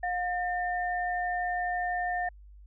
sine tone pair together, 715.5 / 1803 Hz, F5 / A6, +42 / +42 cents, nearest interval octave + major third, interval 1600 cents, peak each -29 / -33 dBFS, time 0.03-2.29 s, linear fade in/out 5 ms, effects added 50 Hz sine -48 dBFS peak until 2.66 s

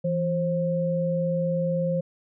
sine tone pair together, 167.3 / 531.1 Hz, E3 / C5, +26 / +26 cents, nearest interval octave + minor sixth, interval 2000 cents, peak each -25 dBFS, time 0.04-2.01 s, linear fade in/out 10 ms, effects none

